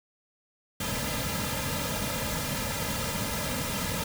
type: noise with comb filter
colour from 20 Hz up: pink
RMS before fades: -31 dBFS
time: 0.8-4.04 s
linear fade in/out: 5 ms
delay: 2.7 ms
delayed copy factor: -0.85
effects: none